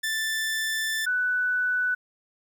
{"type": "tone pair in turn", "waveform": ["sawtooth", "sine"], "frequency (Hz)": [1765, 1489.8], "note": ["A6", "F#6"], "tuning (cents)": [5, 11], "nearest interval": "minor third", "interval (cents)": 294, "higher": "first", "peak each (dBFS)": -22, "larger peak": "neither", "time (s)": [[0.03, 1.06], [1.06, 1.95]], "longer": "first", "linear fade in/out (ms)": 10, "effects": ["10-bit"]}